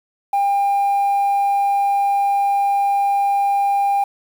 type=tone; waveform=sine; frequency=800 Hz; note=G5; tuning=35 cents sharp; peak=-12 dBFS; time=0.33-4.04 s; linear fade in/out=5 ms; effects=tanh soft clip ceiling -13 dBFS + 7-bit